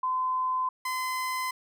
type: tone pair in turn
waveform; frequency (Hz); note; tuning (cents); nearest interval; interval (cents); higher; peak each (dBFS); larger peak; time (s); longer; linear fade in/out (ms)
sine / 30% pulse; 1025 / 1025; C6 / C6; -36 / -36; unison; 0; neither; -25 / -26; first; 0.03-0.69 / 0.85-1.51; neither; 5
effects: none